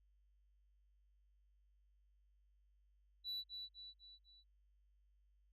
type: tone with echo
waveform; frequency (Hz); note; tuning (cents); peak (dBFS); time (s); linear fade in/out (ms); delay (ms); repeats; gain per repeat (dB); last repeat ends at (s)
sine; 3951; B7; 0; -39; 3.24-3.44; 50; 250; 4; -6; 4.44
effects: tanh soft clip ceiling -40 dBFS + added 50 Hz sine -70 dBFS peak until 5.52 s